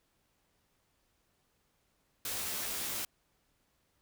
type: noise with comb filter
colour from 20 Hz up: white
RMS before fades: -37 dBFS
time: 2.25-3.05 s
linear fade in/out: 2 ms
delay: 15 ms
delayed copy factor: -0.85
effects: pink hiss -75 dBFS RMS until 4.01 s